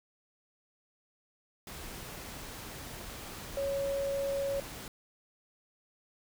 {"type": "tone in noise", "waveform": "sine", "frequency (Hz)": 554.4, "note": "C#5", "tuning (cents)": 0, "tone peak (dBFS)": -30, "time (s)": [3.57, 4.6], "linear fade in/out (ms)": 2, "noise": "pink", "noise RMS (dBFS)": -44, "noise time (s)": [1.67, 4.88], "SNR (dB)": 11, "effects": []}